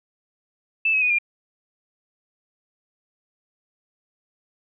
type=tone with pitch steps; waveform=sine; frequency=2637 / 2556 / 2478 / 2401 Hz; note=E7 / D#7 / D#7 / D7; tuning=0 / +46 / -8 / +38 cents; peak=-17 dBFS; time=0.85-1.186 s; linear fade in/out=5 ms; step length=84 ms; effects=none